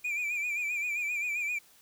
triangle tone with vibrato, 2392 Hz, D7, 31 cents sharp, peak -28 dBFS, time 0.04-1.59 s, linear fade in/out 10 ms, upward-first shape sine, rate 7.6 Hz, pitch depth 65 cents each way, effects white hiss -60 dBFS RMS until 1.81 s

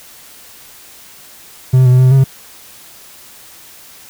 triangle tone with pitch steps, 128.6 / 129.4 / 125.3 / 127.1 / 129.3 / 128.4 / 135.4 / 133 Hz, C3 / C3 / B2 / C3 / C3 / C3 / C#3 / C3, -30 / -19 / +25 / -50 / -20 / -32 / -40 / +29 cents, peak -3 dBFS, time 1.73-2.242 s, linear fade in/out 10 ms, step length 64 ms, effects white hiss -39 dBFS RMS until 4.09 s

